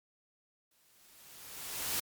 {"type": "noise with exponential growth", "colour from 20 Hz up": "white", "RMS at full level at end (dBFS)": -32, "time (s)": [0.71, 2], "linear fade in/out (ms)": 5, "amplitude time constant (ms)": 280, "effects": ["MP3 96 kbps"]}